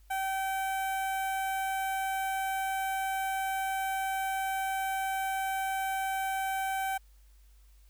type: tone with notch filter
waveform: sawtooth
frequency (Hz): 771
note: G5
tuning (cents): -29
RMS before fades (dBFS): -32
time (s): 0.1-6.98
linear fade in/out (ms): 10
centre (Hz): 4700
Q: 0.7
effects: added 50 Hz sine -55 dBFS peak until 7.89 s + white hiss -69 dBFS RMS until 7.89 s